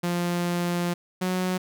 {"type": "tone pair in turn", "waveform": "sawtooth", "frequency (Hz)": [174.61, 183.67], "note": ["F3", "F#3"], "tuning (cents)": [0, -12], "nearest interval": "minor second", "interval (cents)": 88, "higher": "second", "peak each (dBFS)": -20, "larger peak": "neither", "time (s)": [[0.03, 0.94], [1.21, 1.58]], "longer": "first", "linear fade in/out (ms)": 10, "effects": []}